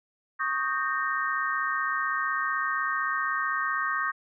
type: chord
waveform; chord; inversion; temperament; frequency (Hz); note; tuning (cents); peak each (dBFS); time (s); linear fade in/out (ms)
sine; Eb dominant seventh; third; equal with one note detuned; 1108.7 / 1244.5 / 1568 / 1842.2; Db6 / Eb6 / G6 / Bb6; 0 / 0 / 0 / -21; -31; 0.39-4.12; 20
effects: none